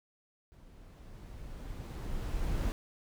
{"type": "noise with level ramp", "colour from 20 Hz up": "brown", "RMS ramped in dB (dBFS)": [-55, -31], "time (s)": [0.52, 2.72], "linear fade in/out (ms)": 0, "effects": []}